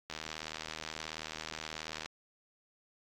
click train, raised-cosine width 0.2 ms, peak -22 dBFS, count 155, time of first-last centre 0.1-2.059 s, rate 78.6 Hz, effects AAC 64 kbps

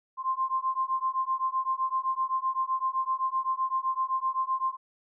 sine beating tone pair, 1046.5 / 1054.3 Hz, C6 / C6, 0 / +13 cents, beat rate 7.8 Hz, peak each -29 dBFS, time 0.17-4.77 s, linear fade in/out 50 ms, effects none

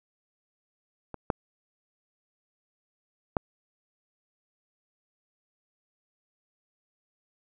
clicks, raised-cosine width 1 ms, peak -23 / -10 / -10 dBFS, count 3, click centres 1.143 / 1.302 / 3.368 s, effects none

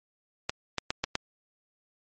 clicks, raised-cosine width 0.2 ms, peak -10 dBFS, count 5, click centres 0.495 / 0.783 / 0.905 / 1.04 / 1.154 s, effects MP3 32 kbps

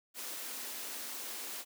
white high-pass noise, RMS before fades -42 dBFS, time 0.14-1.65 s, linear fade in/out 50 ms, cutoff 210 Hz, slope 96 dB/octave, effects none

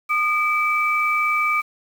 sine tone pair together, 1223 / 2312 Hz, D#6 / D7, -30 / -28 cents, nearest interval major seventh, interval 1102 cents, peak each -20 dBFS, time 0.09-1.62 s, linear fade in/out 20 ms, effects 7-bit

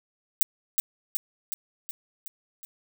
violet noise with echo, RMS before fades -19 dBFS, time 0.41-0.43 s, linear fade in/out 0 ms, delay 370 ms, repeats 6, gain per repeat -4 dB, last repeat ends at 2.65 s, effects none

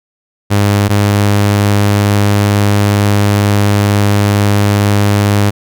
sawtooth tone pair in turn, 101.7 / 102.18 Hz, G#2 / G#2, -36 / -28 cents, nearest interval unison, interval 8 cents, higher second, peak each -4 dBFS, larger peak neither, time 0.5-0.89 / 0.89-5.51 s, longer second, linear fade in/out 20 ms, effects none

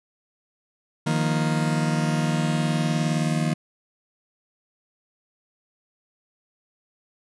40% pulse chord, Eb suspended second, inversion none, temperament just, 155.56 / 175.01 / 233.3 Hz, Eb3 / F3 / Bb3, 0 / +4 / +2 cents, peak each -22 / -28 / -26 dBFS, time 1.06-3.54 s, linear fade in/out 10 ms, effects resampled to 24000 Hz

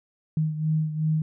sine beating tone pair, 155.56 / 158.26 Hz, D#3 / D#3, 0 / +30 cents, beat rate 2.7 Hz, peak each -23 / -29 dBFS, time 0.37-1.22 s, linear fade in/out 2 ms, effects none

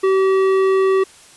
sine tone with tanh clipping, 383 Hz, G4, 40 cents flat, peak -14 dBFS, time 0.03-1.04 s, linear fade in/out 10 ms, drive 13 dB, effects white hiss -45 dBFS RMS until 1.36 s + resampled to 24000 Hz

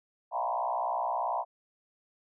sine tone with frequency modulation, 830.6 Hz, G#5, in tune, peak -28 dBFS, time 0.31-1.45 s, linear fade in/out 50 ms, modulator 61.3 Hz, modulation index 3.1, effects none

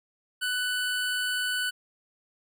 25% pulse tone, 1492 Hz, F#6, 14 cents sharp, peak -23 dBFS, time 0.41-1.71 s, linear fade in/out 20 ms, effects none

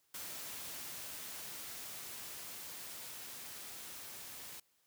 white noise with level ramp, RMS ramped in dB -45 to -49 dBFS, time 0.14-4.6 s, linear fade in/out 5 ms, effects white hiss -75 dBFS RMS until 4.86 s + high-pass 60 Hz 12 dB/octave

